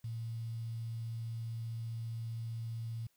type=tone with quantisation; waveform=sine; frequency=114.4 Hz; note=A#2; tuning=32 cents flat; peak=-37 dBFS; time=0.04-3.07 s; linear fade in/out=5 ms; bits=10; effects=white hiss -75 dBFS RMS until 3.16 s